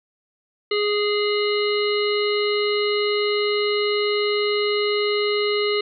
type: harmonic tone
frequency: 415.3 Hz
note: G#4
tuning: in tune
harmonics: 1 / 3 / 5 / 7 / 9 / 10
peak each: -20 / -30 / -28 / -29 / -34 / -30 dBFS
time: 0.71-5.81 s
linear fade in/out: 5 ms
effects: none